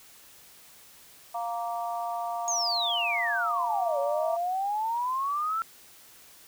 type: harmonic tone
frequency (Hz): 233.1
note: A#3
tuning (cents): 0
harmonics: 3 / 4 / 5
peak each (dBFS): -31 / -35 / -38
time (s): 1.34-4.37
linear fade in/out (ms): 10
type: exponential two-way sweep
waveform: sine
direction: down then up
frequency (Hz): 6700 to 554.4 to 1355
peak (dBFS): -26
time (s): 2.48-5.62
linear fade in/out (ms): 0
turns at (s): 3.99
effects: white hiss -53 dBFS RMS until 6.47 s